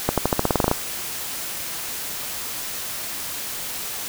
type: accelerating click train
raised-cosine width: 1 ms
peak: -3 dBFS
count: 12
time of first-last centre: 0.09-0.714 s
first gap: 87 ms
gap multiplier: 0.91
effects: white hiss -30 dBFS RMS until 4.08 s